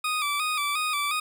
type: tone with vibrato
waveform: 20% pulse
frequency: 1201 Hz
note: D6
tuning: 38 cents sharp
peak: -20 dBFS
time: 0.04-1.2 s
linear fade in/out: 5 ms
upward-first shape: square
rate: 2.8 Hz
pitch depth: 59 cents each way
effects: none